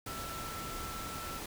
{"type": "tone in noise", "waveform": "sine", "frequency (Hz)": 1333, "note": "E6", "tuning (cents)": 19, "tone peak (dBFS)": -43, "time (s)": [0.07, 1.39], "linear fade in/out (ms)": 5, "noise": "pink", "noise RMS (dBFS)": -42, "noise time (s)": [0.06, 1.46], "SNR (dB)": -4, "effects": []}